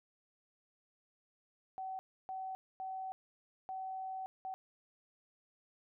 sine tone bursts at uneven times, 759 Hz, F#5, 44 cents sharp, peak -39 dBFS, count 5, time 1.78-1.99 / 2.29-2.55 / 2.8-3.12 / 3.69-4.26 / 4.45-4.54 s, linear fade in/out 0 ms, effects none

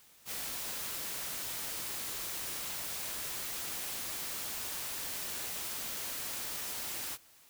white noise, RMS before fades -39 dBFS, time 0.25-7.18 s, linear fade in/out 50 ms, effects white hiss -61 dBFS RMS until 7.49 s

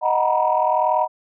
sine chord, B major seventh, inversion first, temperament equal with one note detuned, 622.3 / 740 / 932.3 / 973 Hz, D#5 / F#5 / A#5 / B5, 0 / 0 / 0 / -26 cents, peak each -21 dBFS, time 0.01-1.08 s, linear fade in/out 50 ms, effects tanh soft clip ceiling -6 dBFS

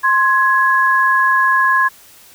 sine tone pair together, 1053 / 1671.5 Hz, C6 / G#6, +11 / +11 cents, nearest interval minor sixth, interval 800 cents, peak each -13 dBFS, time 0.03-1.89 s, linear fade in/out 20 ms, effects white hiss -44 dBFS RMS until 2.34 s

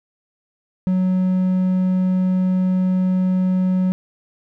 triangle tone, 185 Hz, F#3, in tune, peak -13 dBFS, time 0.87-3.92 s, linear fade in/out 0 ms, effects none

